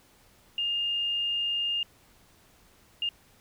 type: tone bursts at uneven times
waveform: sine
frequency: 2821 Hz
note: F7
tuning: 17 cents sharp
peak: -26 dBFS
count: 2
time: 0.58-1.83 / 3.02-3.09 s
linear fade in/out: 2 ms
effects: pink hiss -60 dBFS RMS until 3.4 s